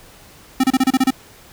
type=tone bursts; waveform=square; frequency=261.6 Hz; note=C4; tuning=in tune; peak=-12 dBFS; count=8; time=0.6-1.106 s; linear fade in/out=5 ms; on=37 ms; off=30 ms; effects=pink hiss -45 dBFS RMS until 1.52 s